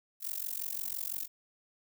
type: noise with amplitude modulation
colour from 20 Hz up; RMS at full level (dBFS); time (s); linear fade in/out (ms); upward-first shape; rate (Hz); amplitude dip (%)
violet; -33; 0.2-1.28; 50; sine; 45.9; 100
effects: none